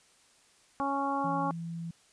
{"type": "harmonic tone", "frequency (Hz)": 277.2, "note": "C#4", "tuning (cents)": 0, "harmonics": [1, 2, 3, 4, 5], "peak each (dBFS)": [-34, -38, -32, -33, -43], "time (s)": [0.8, 1.51], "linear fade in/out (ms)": 0}
{"type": "tone", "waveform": "sine", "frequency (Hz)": 167.3, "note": "E3", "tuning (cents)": 26, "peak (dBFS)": -35, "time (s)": [1.24, 1.91], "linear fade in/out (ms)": 5}
{"effects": ["white hiss -63 dBFS RMS until 2.12 s", "resampled to 22050 Hz"]}